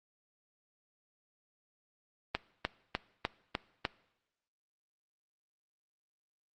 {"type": "click train", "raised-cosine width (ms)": 0.3, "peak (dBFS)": -14, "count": 6, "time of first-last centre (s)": [2.35, 3.852], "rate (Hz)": 3.33, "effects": ["noise-tail reverb RT60 0.9 s tail -20 dB re dry", "Opus 24 kbps"]}